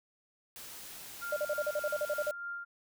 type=noise; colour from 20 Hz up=white; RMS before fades=-47 dBFS; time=0.56-2.31 s; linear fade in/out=0 ms
type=tone with tremolo; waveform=sine; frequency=1396.9 Hz; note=F6; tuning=in tune; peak=-36 dBFS; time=1.21-2.65 s; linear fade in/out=20 ms; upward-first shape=sine; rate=3.3 Hz; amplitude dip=40%
type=tone bursts; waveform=sine; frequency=596 Hz; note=D5; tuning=25 cents sharp; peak=-29 dBFS; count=12; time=1.32-2.311 s; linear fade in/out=5 ms; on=45 ms; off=41 ms
effects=none